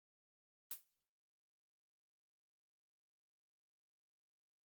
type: noise with exponential decay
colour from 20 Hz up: blue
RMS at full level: -40 dBFS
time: 0.71-0.84 s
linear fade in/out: 2 ms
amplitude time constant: 28 ms
effects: noise-tail reverb RT60 0.8 s tail -26 dB re dry + Opus 24 kbps